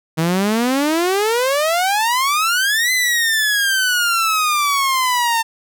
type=exponential two-way sweep; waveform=sawtooth; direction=up then down; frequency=156.6 to 2044 to 899 Hz; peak=-11 dBFS; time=0.17-5.43 s; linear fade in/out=20 ms; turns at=2.92 s; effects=none